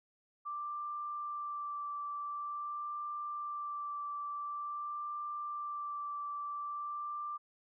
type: tone with vibrato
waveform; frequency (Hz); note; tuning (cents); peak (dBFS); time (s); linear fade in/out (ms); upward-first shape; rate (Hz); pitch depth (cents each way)
sine; 1174.7; D6; 0; -37; 0.45-7.38; 20; sine; 0.47; 13
effects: none